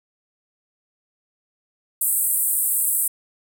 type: band-pass noise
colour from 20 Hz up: pink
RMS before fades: -21 dBFS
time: 2.01-3.08 s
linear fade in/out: 5 ms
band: 8100 to 16000 Hz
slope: 96 dB/octave
effects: none